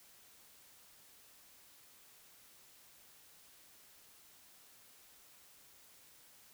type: silence
effects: white hiss -62 dBFS RMS until 6.53 s